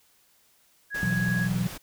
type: tone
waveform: sine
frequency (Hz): 1661.2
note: G#6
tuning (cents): 0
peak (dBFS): -28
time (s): 0.9-1.49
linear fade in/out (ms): 50
type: noise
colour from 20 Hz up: pink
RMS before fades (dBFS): -39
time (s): 0.94-1.78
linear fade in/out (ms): 10
type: chord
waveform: sine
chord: B suspended fourth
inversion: none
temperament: just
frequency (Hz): 123.47 / 164.63 / 185.21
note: B2 / E3 / F#3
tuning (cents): 0 / -2 / +2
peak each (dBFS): -29 / -30 / -27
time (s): 1.03-1.67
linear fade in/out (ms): 0
effects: white hiss -63 dBFS RMS until 1.82 s